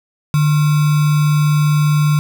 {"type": "tone with sample-and-hold", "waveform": "sine", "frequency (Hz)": 150, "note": "D3", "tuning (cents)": 37, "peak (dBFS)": -10, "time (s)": [0.34, 2.19], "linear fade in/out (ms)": 0, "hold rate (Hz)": 1225, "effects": []}